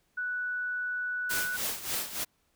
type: tone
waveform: sine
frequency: 1480 Hz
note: F#6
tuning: in tune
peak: -30 dBFS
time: 0.17-1.57 s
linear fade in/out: 10 ms
type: noise with tremolo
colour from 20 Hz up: white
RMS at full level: -31 dBFS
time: 1.29-2.25 s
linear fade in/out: 20 ms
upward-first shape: sine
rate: 3.4 Hz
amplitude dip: 75%
effects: pink hiss -72 dBFS RMS until 2.55 s